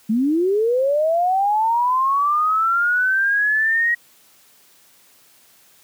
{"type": "linear sweep", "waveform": "sine", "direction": "up", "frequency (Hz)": [208.1, 1903], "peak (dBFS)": -15, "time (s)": [0.09, 3.95], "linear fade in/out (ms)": 10, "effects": ["white hiss -53 dBFS RMS until 5.83 s", "high-pass 100 Hz 12 dB/octave"]}